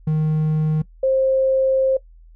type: tone pair in turn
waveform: triangle / sine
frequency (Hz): 155.1 / 529.6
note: D#3 / C5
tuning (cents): -5 / +21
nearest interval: octave + major sixth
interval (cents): 2126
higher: second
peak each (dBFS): -14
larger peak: neither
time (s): 0.07-0.82 / 1.03-1.97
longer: second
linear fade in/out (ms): 5
effects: noise-tail reverb RT60 0.1 s tail -19 dB re dry + added 41 Hz sine -43 dBFS peak until 2.35 s